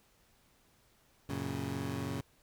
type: chord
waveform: 20% pulse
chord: F# major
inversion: none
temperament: equal with one note detuned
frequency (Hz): 92.5 / 115.4 / 138.59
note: F#2 / A#2 / C#3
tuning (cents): 0 / -17 / 0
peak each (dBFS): -36 / -36 / -34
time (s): 1.29-2.21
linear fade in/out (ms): 5
effects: pink hiss -68 dBFS RMS until 2.42 s